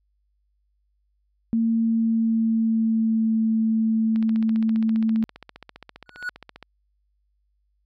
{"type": "tone with pitch glide", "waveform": "sine", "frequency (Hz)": [227.4, 222.2], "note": ["A#3", "A3"], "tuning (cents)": [-43, 17], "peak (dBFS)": -18, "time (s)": [1.53, 5.24], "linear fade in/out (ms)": 0, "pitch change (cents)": -40, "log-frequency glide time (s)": [1.65, 3.37]}
{"type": "click train", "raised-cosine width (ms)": 0.3, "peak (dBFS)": -24, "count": 38, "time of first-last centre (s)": [4.16, 6.627], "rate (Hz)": 15}
{"type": "tone with exponential growth", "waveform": "triangle", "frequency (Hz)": 1466, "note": "F#6", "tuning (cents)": -16, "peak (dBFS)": -21, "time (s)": [6.06, 6.29], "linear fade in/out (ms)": 1, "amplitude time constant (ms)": 49}
{"effects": ["added 50 Hz sine -66 dBFS peak until 7.85 s"]}